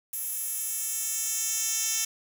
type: tone with high-pass filter sweep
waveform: 10% pulse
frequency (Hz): 445.6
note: A4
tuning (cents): +22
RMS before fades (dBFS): -30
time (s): 0.13-2.05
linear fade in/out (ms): 5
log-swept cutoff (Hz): 12000 to 5400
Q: 1.5
effects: 8-bit